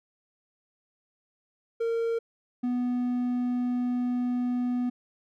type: tone pair in turn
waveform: triangle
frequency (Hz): 460 / 246.5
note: A#4 / B3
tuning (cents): -23 / -3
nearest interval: major seventh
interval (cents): 1080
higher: first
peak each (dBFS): -23 / -23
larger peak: neither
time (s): 1.8-2.19 / 2.63-4.9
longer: second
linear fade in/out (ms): 10
effects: none